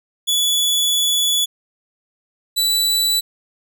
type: tone pair in turn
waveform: sawtooth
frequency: 3424 / 3959 Hz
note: A7 / B7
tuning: -48 / +3 cents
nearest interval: minor third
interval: 251 cents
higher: second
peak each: -12 dBFS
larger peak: neither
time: 0.27-1.46 / 2.56-3.21 s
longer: first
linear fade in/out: 20 ms
effects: none